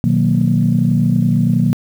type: chord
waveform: sine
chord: B major seventh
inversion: none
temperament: equal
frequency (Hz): 123.47 / 155.56 / 185 / 233.1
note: B2 / D#3 / F#3 / A#3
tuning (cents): 0 / 0 / 0 / 0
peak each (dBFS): -16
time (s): 0.04-1.73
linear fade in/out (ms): 0
effects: tanh soft clip ceiling -2 dBFS + 7-bit